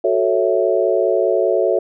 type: chord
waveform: sine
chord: F# minor seventh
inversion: none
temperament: equal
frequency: 370 / 440 / 554.4 / 659.3 Hz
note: F#4 / A4 / C#5 / E5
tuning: 0 / 0 / 0 / 0 cents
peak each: -19 dBFS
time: 0.04-1.79 s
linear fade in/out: 5 ms
effects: none